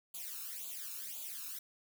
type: noise with flanger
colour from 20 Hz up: blue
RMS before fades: -44 dBFS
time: 0.14-1.59 s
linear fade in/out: 5 ms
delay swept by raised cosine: 0.27 to 0.77 ms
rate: 1.9 Hz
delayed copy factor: +0.95
effects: none